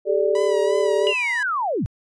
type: chord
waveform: sine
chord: G suspended second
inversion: none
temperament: equal with one note detuned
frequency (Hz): 392 / 430.2 / 587.3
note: G4 / A4 / D5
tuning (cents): 0 / -39 / 0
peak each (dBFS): -21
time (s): 0.05-1.14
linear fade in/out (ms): 50
type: tone with vibrato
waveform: sawtooth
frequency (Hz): 978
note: B5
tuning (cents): -17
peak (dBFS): -26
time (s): 0.35-1.43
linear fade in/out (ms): 2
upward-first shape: sine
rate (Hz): 2.9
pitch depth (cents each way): 54
type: linear sweep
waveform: sine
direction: down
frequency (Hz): 2915 to 71.2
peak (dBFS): -20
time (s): 1.07-1.86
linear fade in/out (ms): 0
effects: resampled to 22050 Hz